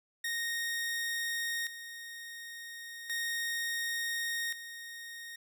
sawtooth tone with tremolo, 1859 Hz, A#6, 5 cents flat, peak -29 dBFS, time 0.24-5.36 s, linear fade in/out 5 ms, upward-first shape square, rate 0.35 Hz, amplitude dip 70%, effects none

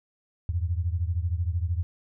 sine beating tone pair, 82.41 / 95.41 Hz, E2 / G2, 0 / -46 cents, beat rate 13 Hz, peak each -26 / -29 dBFS, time 0.49-1.83 s, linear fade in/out 0 ms, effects none

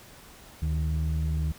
sine tone pair together, 74.35 / 155.56 Hz, D2 / D#3, +22 / 0 cents, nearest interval octave + minor second, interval 1278 cents, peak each -24 / -28 dBFS, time 0.62-1.52 s, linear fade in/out 5 ms, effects tanh soft clip ceiling -21 dBFS + pink hiss -50 dBFS RMS until 1.58 s

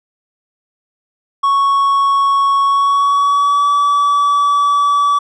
triangle tone with pitch glide, 1108.7 to 1148.5 Hz, C#6 to D6, 0 to -39 cents, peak -8 dBFS, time 1.43-5.19 s, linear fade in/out 10 ms, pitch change +61 cents, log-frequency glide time 2.64-3.68 s, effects resampled to 24000 Hz

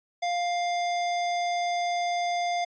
square tone, 701 Hz, F5, 6 cents sharp, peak -26 dBFS, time 0.22-2.65 s, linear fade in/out 10 ms, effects resampled to 16000 Hz

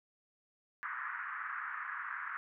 white band-pass noise, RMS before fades -41 dBFS, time 0.83-2.37 s, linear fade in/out 0 ms, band 1100 to 1800 Hz, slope 48 dB/octave, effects none

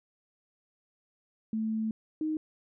sine tone pair in turn, 220 / 311.1 Hz, A3 / D#4, 0 / 0 cents, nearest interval tritone, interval 600 cents, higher second, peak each -28 dBFS, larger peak neither, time 1.53-1.91 / 2.21-2.37 s, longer first, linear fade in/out 2 ms, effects none

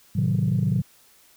sine chord, A diminished seventh, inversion none, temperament equal, 110 / 130.81 / 155.56 / 185 Hz, A2 / C3 / Eb3 / Gb3, 0 / 0 / 0 / 0 cents, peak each -24 dBFS, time 0.15-0.82 s, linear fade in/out 10 ms, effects tanh soft clip ceiling -13 dBFS + white hiss -56 dBFS RMS until 1.36 s

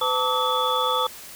sine tone cluster, 506 / 890 / 1151 / 1280 / 3436 Hz, B4 / A5 / D6 / D#6 / A7, +42 / +20 / -35 / +49 / -42 cents, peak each -26 dBFS, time 0.01-1.07 s, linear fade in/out 5 ms, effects tanh soft clip ceiling -9 dBFS + white hiss -41 dBFS RMS until 1.35 s

